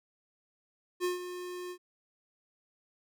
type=tone with ADSR envelope; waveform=square; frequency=358.9 Hz; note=F4; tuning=47 cents sharp; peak=-28 dBFS; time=1-1.78 s; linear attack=44 ms; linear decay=140 ms; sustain=-11 dB; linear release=73 ms; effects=none